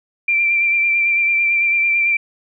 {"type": "tone with vibrato", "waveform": "sine", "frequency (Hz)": 2360, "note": "D7", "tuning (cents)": 8, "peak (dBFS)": -13, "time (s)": [0.28, 2.17], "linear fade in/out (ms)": 5, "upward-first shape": "sine", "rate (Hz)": 9, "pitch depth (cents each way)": 24, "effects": []}